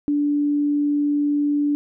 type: tone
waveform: sine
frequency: 291.2 Hz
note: D4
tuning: 15 cents flat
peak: -17 dBFS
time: 0.08-1.75 s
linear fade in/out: 0 ms
effects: none